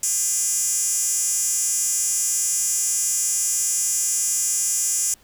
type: tone with high-pass filter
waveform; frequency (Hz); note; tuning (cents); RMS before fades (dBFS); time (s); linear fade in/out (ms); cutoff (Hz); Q
10% pulse; 405.6; G#4; -41; -22; 0.03-5.14; 2; 7700; 9.9
effects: pink hiss -55 dBFS RMS until 5.23 s